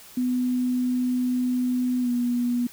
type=tone with pitch glide; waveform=sine; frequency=250 to 242.7 Hz; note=B3 to B3; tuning=+21 to -30 cents; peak=-21 dBFS; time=0.17-2.67 s; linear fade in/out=5 ms; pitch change=-51 cents; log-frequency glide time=2.01-2.09 s; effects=white hiss -47 dBFS RMS until 2.72 s